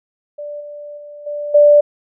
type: tone with level steps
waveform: sine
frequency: 587.3 Hz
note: D5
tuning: in tune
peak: -25 / -29 / -32 / -21 / -5 dBFS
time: 0.38-1.81 s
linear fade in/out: 10 ms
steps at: 0.6 / 0.97 / 1.26 / 1.54 s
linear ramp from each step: 10 ms
effects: none